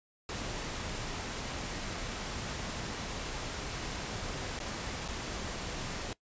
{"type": "noise with dropouts", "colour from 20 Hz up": "pink", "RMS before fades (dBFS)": -38, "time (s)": [0.29, 6.13], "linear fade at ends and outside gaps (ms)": 1, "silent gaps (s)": [[4.59, 4.601], [5.079, 5.085]], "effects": ["noise-tail reverb RT60 0.1 s tail -20 dB re dry", "resampled to 16000 Hz"]}